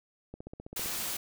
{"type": "click train", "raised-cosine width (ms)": 2, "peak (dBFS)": -29, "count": 9, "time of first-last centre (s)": [0.34, 0.859], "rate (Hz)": 15.4}
{"type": "noise", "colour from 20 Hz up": "white", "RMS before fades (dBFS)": -35, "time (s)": [0.76, 1.17], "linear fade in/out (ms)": 5}
{"effects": []}